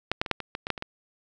clicks, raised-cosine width 0.3 ms, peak -8 / -8 / -18 / -6 / -18 / -16 / -15 / -9 / -20 / -16 dBFS, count 10, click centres 0.116 / 0.215 / 0.262 / 0.313 / 0.403 / 0.551 / 0.669 / 0.703 / 0.778 / 0.824 s, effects none

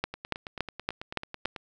two click trains, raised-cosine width 0.3 ms, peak -11 / -21 dBFS, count 6 / 14, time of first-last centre 0.04-1.456 / 0.14-1.562 s, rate 3.53 / 9.14 Hz, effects none

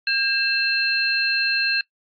sine tone cluster, 1610 / 2662 / 4177 Hz, G6 / E7 / C8, +46 / +16 / -4 cents, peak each -23 dBFS, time 0.07-1.81 s, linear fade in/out 2 ms, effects noise-tail reverb RT60 0.1 s tail -22 dB re dry + AAC 48 kbps

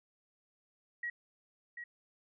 sine tone with echo, 1908 Hz, A#6, 40 cents sharp, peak -35 dBFS, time 1.03-1.1 s, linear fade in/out 5 ms, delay 740 ms, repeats 1, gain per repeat -7 dB, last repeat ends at 1.84 s, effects none

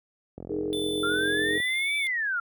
click train, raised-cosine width 2 ms, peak -25 dBFS, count 54, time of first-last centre 0.38-1.601 s, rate 43.4 Hz
sine chord, D# suspended fourth, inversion none, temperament equal, 311.1 / 415.3 / 466.2 Hz, D#4 / G#4 / A#4, 0 / 0 / 0 cents, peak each -31 / -30 / -35 dBFS, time 0.49-1.59 s, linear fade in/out 20 ms
square tone, 3520 Hz, A7, in tune, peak -32 dBFS, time 0.73-2.07 s, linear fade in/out 0 ms
sine linear two-way sweep, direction up then down, 1359 to 2325 to 1359 Hz, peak -25 dBFS, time 1.03-2.4 s, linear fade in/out 5 ms, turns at 1.97 s
effects high-pass 60 Hz 12 dB/octave

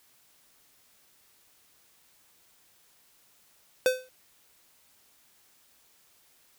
square tone with exponential decay, 511 Hz, C5, 41 cents flat, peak -18 dBFS, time 3.86-4.09 s, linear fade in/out 1 ms, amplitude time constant 48 ms, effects white hiss -63 dBFS RMS until 6.58 s

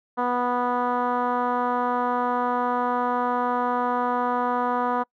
10% pulse tone with low-pass filter, 245.8 Hz, B3, 8 cents flat, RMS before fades -24 dBFS, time 0.17-5.04 s, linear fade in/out 20 ms, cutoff 1100 Hz, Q 1.9, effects noise-tail reverb RT60 0.1 s tail -26 dB re dry

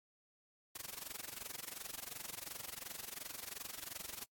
white noise with amplitude modulation, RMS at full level -43 dBFS, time 0.75-4.25 s, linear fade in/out 5 ms, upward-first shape sine, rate 22.8 Hz, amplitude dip 100%, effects noise-tail reverb RT60 0.1 s tail -25 dB re dry + AAC 64 kbps

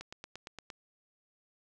click train, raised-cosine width 0.2 ms, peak -26 dBFS, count 7, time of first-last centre 0.01-0.702 s, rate 8.67 Hz, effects none

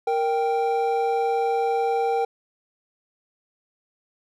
triangle tone pair together, 465.6 / 784 Hz, A#4 / G5, -2 / 0 cents, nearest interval major sixth, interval 902 cents, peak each -21 dBFS, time 0.07-2.25 s, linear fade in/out 5 ms, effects none

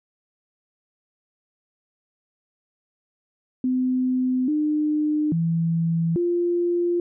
sine tone with pitch steps, 255.2 / 302.4 / 165.7 / 348.1 Hz, C4 / D#4 / E3 / F4, -43 / -49 / +9 / -6 cents, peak -19 dBFS, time 3.64-7 s, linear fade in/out 2 ms, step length 840 ms, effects none

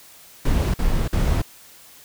brown noise bursts, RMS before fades -19 dBFS, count 3, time 0.45-1.418 s, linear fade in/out 5 ms, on 290 ms, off 49 ms, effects white hiss -47 dBFS RMS until 2.04 s

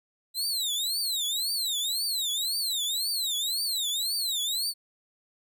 sawtooth tone with vibrato, 3958 Hz, B7, 3 cents sharp, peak -24 dBFS, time 0.34-4.74 s, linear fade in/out 50 ms, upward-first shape triangle, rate 1.9 Hz, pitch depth 290 cents each way, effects none

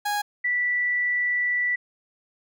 30% pulse / sine tone pair in turn, 826 / 1964.6 Hz, G#5 / B6, -10 / -10 cents, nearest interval octave + minor third, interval 1500 cents, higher second, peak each -21 / -21 dBFS, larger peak neither, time 0.05-0.22 / 0.44-1.76 s, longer second, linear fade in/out 10 ms, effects none

